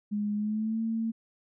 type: tone with pitch glide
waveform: sine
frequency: 207.7 to 225.2 Hz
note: G#3 to A3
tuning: 0 to +40 cents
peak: -27 dBFS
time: 0.11-1.12 s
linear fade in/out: 20 ms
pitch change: +140 cents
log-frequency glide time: 0.35-0.81 s
effects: none